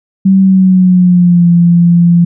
sine tone with pitch glide, 192 to 172.04 Hz, G3 to F3, -36 to -26 cents, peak -3 dBFS, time 0.25-2.25 s, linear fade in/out 10 ms, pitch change -190 cents, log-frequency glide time 0.41-1.48 s, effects none

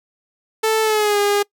sawtooth tone with pitch glide, 440 to 408.2 Hz, A4 to G#4, 0 to -30 cents, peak -11 dBFS, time 0.63-1.43 s, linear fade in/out 10 ms, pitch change -130 cents, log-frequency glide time 0.82-1.19 s, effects noise-tail reverb RT60 0.1 s tail -24 dB re dry

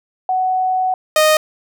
sine / sawtooth tone pair in turn, 745 / 619 Hz, F#5 / D#5, +12 / -9 cents, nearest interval minor third, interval 321 cents, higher first, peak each -14 / -6 dBFS, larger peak second, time 0.29-0.94 / 1.16-1.37 s, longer first, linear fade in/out 2 ms, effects none

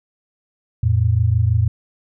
sine tone pair together, 87.31 / 113.42 Hz, F2 / A#2, 0 / -47 cents, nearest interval perfect fourth, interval 453 cents, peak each -17 / -15 dBFS, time 0.83-1.68 s, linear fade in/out 5 ms, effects none

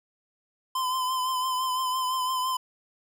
square tone with vibrato, 1025 Hz, C6, 36 cents flat, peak -26 dBFS, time 0.75-2.57 s, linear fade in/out 5 ms, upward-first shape triangle, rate 5.9 Hz, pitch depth 40 cents each way, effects none

